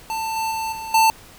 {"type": "tone with level steps", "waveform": "square", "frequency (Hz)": 890, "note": "A5", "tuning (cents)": 20, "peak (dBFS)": [-24, -22, -24, -30, -13], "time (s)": [0.1, 1.1], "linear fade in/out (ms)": 0, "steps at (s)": [0.36, 0.51, 0.72, 0.94], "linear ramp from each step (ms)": 5, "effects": ["pink hiss -45 dBFS RMS until 1.38 s"]}